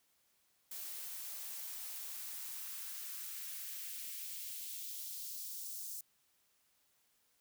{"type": "noise with high-pass filter sweep", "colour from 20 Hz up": "blue", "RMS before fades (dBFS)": -45, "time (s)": [0.71, 6.01], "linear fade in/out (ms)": 5, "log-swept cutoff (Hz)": [340, 6300], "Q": 1.2, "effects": ["white hiss -75 dBFS RMS until 7.4 s"]}